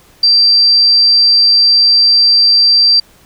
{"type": "tone", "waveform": "sine", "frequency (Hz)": 4699, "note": "D8", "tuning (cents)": 0, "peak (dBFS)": -5, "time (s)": [0.23, 3], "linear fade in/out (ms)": 5, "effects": ["pink hiss -46 dBFS RMS until 3.25 s"]}